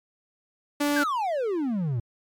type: tone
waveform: sawtooth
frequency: 290.3 Hz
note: D4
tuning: 20 cents flat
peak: -18 dBFS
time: 0.8-1.04 s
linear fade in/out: 10 ms
type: exponential sweep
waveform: triangle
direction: down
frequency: 1661.2 to 110 Hz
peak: -22 dBFS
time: 0.96-2 s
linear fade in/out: 5 ms
effects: MP3 96 kbps